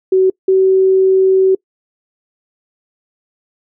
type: tone pair in turn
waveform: sine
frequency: 376.6 / 379.9 Hz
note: F#4 / F#4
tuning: +31 / +46 cents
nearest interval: unison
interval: 15 cents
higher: second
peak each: -7 / -7 dBFS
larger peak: neither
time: 0.12-0.3 / 0.48-1.55 s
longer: second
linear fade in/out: 5 ms
effects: noise-tail reverb RT60 0.1 s tail -25 dB re dry